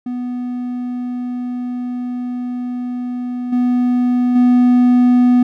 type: tone with level steps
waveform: triangle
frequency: 246.9 Hz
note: B3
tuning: in tune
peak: -18 / -10 / -6 dBFS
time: 0.06-5.43 s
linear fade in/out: 5 ms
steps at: 3.52 / 4.35 s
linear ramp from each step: 10 ms
effects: none